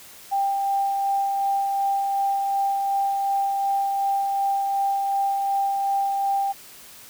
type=tone with tremolo; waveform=sine; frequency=791 Hz; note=G5; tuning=15 cents sharp; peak=-19 dBFS; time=0.31-6.53 s; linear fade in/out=20 ms; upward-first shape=sine; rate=2.7 Hz; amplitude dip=25%; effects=white hiss -45 dBFS RMS until 7.09 s